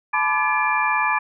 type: tone cluster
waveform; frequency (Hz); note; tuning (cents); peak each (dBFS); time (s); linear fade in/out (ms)
sine; 863 / 1000 / 1174 / 1715 / 2377; A5 / B5 / D6 / A6 / D7; -34 / +21 / -1 / -45 / +20; -24; 0.13-1.19; 10
effects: none